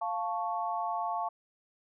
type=chord; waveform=sine; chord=F augmented; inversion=none; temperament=equal; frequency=698.5 / 880 / 1108.7 Hz; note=F5 / A5 / C#6; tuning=0 / 0 / 0 cents; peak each=-34 / -34 / -36 dBFS; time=0.01-1.29 s; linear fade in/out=10 ms; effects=none